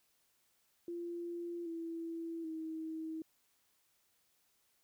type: tone with pitch steps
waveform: sine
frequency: 344 / 331.5 / 319.5 Hz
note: F4 / E4 / D#4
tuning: -26 / +10 / +46 cents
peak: -39 dBFS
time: 0.88-3.22 s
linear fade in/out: 2 ms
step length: 780 ms
effects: white hiss -75 dBFS RMS until 4.83 s